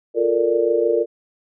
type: chord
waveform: sine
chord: Bb major seventh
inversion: second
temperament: equal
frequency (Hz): 349.2 / 440 / 466.2 / 587.3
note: F4 / A4 / Bb4 / D5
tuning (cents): 0 / 0 / 0 / 0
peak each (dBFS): -22 / -22 / -18 / -23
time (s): 0.14-1.06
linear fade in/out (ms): 50
effects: none